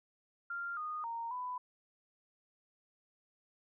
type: tone with pitch steps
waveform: sine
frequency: 1392 / 1232 / 926 / 997 Hz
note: F6 / D#6 / A#5 / B5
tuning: -6 / -17 / -12 / +16 cents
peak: -37 dBFS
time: 0.5-1.58 s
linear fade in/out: 5 ms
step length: 270 ms
effects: none